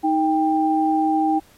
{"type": "tone pair together", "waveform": "sine", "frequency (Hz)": [314.4, 791], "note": ["D#4", "G5"], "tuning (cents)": [18, 15], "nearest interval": "octave + major third", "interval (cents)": 1597, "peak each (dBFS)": -19, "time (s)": [0.03, 1.4], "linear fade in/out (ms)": 20, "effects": ["pink hiss -54 dBFS RMS until 1.57 s", "AAC 48 kbps"]}